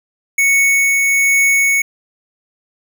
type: tone with tremolo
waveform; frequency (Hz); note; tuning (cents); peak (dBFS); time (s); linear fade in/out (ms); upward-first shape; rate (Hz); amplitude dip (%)
square; 2217; C#7; 0; -10; 0.38-1.82; 5; triangle; 1.2; 25
effects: none